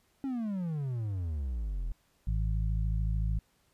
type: exponential sweep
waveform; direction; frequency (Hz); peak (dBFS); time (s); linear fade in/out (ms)
triangle; down; 278.5 to 38.89; -29; 0.24-1.92; 0
type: harmonic tone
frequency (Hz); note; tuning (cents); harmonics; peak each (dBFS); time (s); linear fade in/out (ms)
53.6; A1; -45; 1 / 2 / 3; -28 / -34 / -38; 2.27-3.39; 5
effects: pink hiss -70 dBFS RMS until 3.73 s + resampled to 32000 Hz